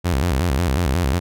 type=tone with vibrato; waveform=sawtooth; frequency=76.4 Hz; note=D#2; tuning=31 cents flat; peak=-13 dBFS; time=0.04-1.2 s; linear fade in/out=20 ms; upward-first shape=square; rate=5.5 Hz; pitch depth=250 cents each way; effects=none